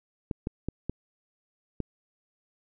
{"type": "clicks", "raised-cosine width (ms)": 3, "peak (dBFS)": -17, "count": 5, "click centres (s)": [0.312, 0.471, 0.686, 0.896, 1.803], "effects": []}